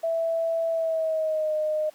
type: tone with pitch glide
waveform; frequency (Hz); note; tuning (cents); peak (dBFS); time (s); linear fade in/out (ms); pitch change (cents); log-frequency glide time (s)
sine; 659.3 to 615.1; E5 to D#5; 0 to -20; -22; 0.03-1.9; 10; -120; 0.7-1.54
effects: pink hiss -55 dBFS RMS until 1.94 s + high-pass 400 Hz 12 dB/octave